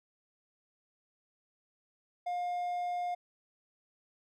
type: tone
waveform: triangle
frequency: 710 Hz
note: F5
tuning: 28 cents sharp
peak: -30 dBFS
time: 2.26-3.15 s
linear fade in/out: 10 ms
effects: none